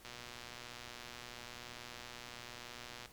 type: click train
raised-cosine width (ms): 0.2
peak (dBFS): -30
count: 365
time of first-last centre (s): 0.05-3.058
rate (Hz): 121
effects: pink hiss -59 dBFS RMS until 3.12 s + MP3 96 kbps